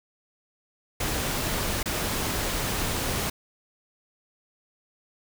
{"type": "noise with dropouts", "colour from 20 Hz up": "pink", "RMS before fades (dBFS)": -28, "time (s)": [1, 3.3], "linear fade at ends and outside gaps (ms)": 5, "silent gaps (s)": [1.83, 1.857], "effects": []}